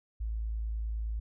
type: tone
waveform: sine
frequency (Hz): 54.8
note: A1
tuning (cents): -6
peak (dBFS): -31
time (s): 0.2-1.2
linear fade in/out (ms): 10
effects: none